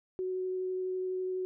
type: tone with vibrato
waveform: sine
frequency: 370.9 Hz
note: F#4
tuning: 4 cents sharp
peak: -31 dBFS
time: 0.19-1.45 s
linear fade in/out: 0 ms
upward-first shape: triangle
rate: 12 Hz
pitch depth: 9 cents each way
effects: none